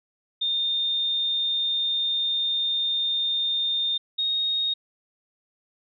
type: tone pair in turn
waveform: sine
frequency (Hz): 3635 / 3729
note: A#7 / A#7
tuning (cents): -44 / 0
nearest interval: unison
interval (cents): 44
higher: second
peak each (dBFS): -22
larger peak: neither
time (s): 0.41-3.98 / 4.18-4.74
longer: first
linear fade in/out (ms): 10
effects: none